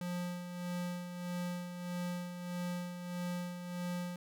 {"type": "tone with tremolo", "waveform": "square", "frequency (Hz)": 177.1, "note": "F3", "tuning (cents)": 24, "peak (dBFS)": -36, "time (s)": [0.01, 4.16], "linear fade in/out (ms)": 2, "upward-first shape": "sine", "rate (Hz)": 1.6, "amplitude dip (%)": 55, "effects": []}